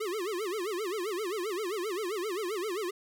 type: tone with vibrato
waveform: square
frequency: 392 Hz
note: G4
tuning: in tune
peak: -32 dBFS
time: 0-2.91 s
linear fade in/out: 10 ms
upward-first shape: sine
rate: 7.6 Hz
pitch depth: 230 cents each way
effects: none